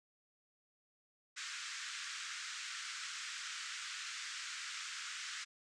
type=band-pass noise; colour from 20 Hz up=pink; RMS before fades=-45 dBFS; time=1.36-5.45 s; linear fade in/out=20 ms; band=1300 to 7900 Hz; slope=48 dB/octave; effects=none